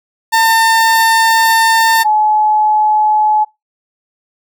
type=tone pair in turn; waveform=30% pulse / sine; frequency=902 / 853.3 Hz; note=A5 / G#5; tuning=+43 / +47 cents; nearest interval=minor second; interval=96 cents; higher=first; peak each=-5 / -8 dBFS; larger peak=first; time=0.32-2.04 / 2.04-3.45 s; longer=first; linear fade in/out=20 ms; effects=noise-tail reverb RT60 0.2 s tail -23 dB re dry